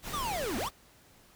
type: noise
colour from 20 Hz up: pink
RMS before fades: -39 dBFS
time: 0.02-0.71 s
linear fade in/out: 50 ms
type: linear two-way sweep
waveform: square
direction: down then up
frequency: 1244.5 to 207.7 to 1244.5 Hz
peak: -33 dBFS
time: 0.13-0.69 s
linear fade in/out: 10 ms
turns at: 0.57 s
effects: pink hiss -60 dBFS RMS until 1.35 s